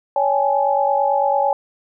sine tone cluster, 561 / 806 / 855 Hz, C#5 / G5 / A5, +21 / +48 / -50 cents, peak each -19 dBFS, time 0.16-1.53 s, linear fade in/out 2 ms, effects none

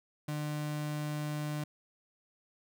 35% pulse tone, 150 Hz, D3, 37 cents sharp, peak -32 dBFS, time 0.28-1.64 s, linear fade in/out 5 ms, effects none

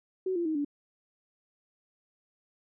sine tone with pitch steps, 374.4 / 343.3 / 314.8 / 288.7 Hz, F#4 / F4 / D#4 / D4, +20 / -30 / +20 / -30 cents, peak -27 dBFS, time 0.26-0.648 s, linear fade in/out 5 ms, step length 97 ms, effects none

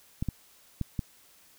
clicks, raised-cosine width 5 ms, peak -17 dBFS, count 4, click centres 0.225 / 0.287 / 0.813 / 0.992 s, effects white hiss -59 dBFS RMS until 1.58 s

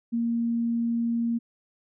sine tone, 233.1 Hz, A#3, in tune, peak -23 dBFS, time 0.12-1.39 s, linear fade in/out 20 ms, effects none

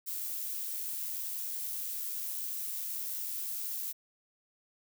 violet noise with amplitude modulation, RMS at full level -36 dBFS, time 0.06-3.93 s, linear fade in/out 20 ms, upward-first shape sine, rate 90.4 Hz, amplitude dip 25%, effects none

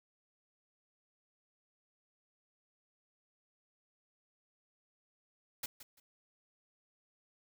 white noise with echo, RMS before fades -39 dBFS, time 5.63-5.66 s, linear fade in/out 5 ms, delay 170 ms, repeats 2, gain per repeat -13 dB, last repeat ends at 6 s, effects none

